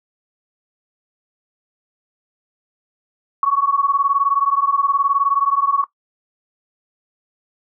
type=beating tone pair; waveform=sine; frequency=1108.7 / 1127.7 Hz; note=C#6 / C#6; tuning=0 / +29 cents; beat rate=19 Hz; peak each=-17 dBFS; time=3.43-5.84 s; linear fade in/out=2 ms; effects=noise-tail reverb RT60 0.1 s tail -17 dB re dry